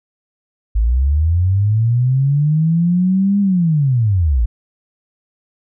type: linear two-way sweep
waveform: sine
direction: up then down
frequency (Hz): 51.2 to 203.6 to 51.2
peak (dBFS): -11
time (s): 0.75-4.46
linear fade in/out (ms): 10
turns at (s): 3.4
effects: none